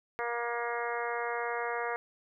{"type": "harmonic tone", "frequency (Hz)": 236.9, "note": "A#3", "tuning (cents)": 28, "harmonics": [2, 3, 4, 5, 6, 7, 8, 9], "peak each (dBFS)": [-36, -38, -39, -40, -41, -41, -42, -43], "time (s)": [0.19, 1.96], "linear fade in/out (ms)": 0, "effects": []}